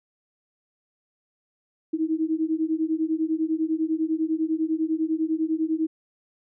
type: beating tone pair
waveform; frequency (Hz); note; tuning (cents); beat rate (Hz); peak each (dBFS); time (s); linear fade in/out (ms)
sine; 313.5 / 323.5; D#4 / E4; +13 / -32; 10; -25; 1.93-5.87; 10
effects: none